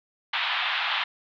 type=band-pass noise; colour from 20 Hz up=white; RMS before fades=-27 dBFS; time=0.33-1.04 s; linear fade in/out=5 ms; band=750 to 3700 Hz; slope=48 dB/octave; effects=none